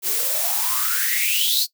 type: noise with high-pass filter sweep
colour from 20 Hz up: blue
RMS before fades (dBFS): -21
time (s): 0.02-1.67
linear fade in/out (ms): 50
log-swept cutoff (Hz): 350 to 4500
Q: 9.8
effects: noise-tail reverb RT60 0.1 s tail -19 dB re dry